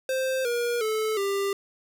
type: tone with pitch steps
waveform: square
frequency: 523.3 / 477.1 / 435 / 396.6 Hz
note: C5 / A#4 / A4 / G4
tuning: 0 / +40 / -20 / +20 cents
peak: -25 dBFS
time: 0.09-1.53 s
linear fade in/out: 2 ms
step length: 360 ms
effects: none